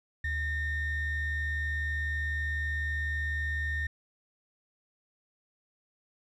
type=ring-modulated tone; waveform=triangle; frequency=950 Hz; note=A#5; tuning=33 cents sharp; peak=-23 dBFS; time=0.24-3.87 s; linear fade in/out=5 ms; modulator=874 Hz; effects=tanh soft clip ceiling -23 dBFS